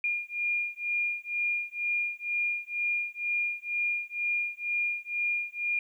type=beating tone pair; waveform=sine; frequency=2415 / 2417.1 Hz; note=D7 / D7; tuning=+48 / +49 cents; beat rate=2.1 Hz; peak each=-31 dBFS; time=0.04-5.79 s; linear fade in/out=2 ms; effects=11-bit